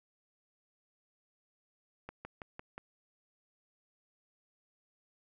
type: slowing click train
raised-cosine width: 0.5 ms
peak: -28 dBFS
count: 5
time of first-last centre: 2.09-2.78 s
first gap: 160 ms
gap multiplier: 1.05
effects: none